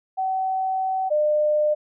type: tone pair in turn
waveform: sine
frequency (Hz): 759 / 602.4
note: F#5 / D5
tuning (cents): +44 / +44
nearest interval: major third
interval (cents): 400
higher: first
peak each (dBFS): -21 / -17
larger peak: second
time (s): 0.17-1.1 / 1.1-1.75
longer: first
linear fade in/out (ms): 20
effects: none